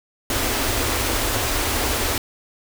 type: band-stop noise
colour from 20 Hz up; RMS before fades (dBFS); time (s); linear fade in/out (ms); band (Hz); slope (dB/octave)
pink; -22; 0.3-2.18; 2; 120 to 230; 96
effects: none